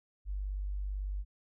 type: tone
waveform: sine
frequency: 49 Hz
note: G1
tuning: in tune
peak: -33 dBFS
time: 0.25-1.25 s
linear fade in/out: 50 ms
effects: none